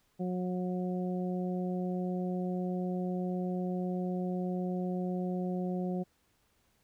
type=harmonic tone; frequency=181.6 Hz; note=F#3; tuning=32 cents flat; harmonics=1 / 2 / 3 / 4; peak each=-32 / -38 / -42 / -44 dBFS; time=0.19-6.04 s; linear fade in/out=20 ms; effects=pink hiss -72 dBFS RMS until 6.83 s